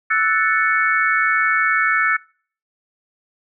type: chord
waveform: sine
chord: F# minor seventh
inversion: third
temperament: equal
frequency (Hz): 1318.5 / 1480 / 1760 / 2217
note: E6 / F#6 / A6 / C#7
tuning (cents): 0 / 0 / 0 / 0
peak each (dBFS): -20 / -21 / -19 / -21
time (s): 0.1-2.17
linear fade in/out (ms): 10
effects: noise-tail reverb RT60 0.5 s tail -26 dB re dry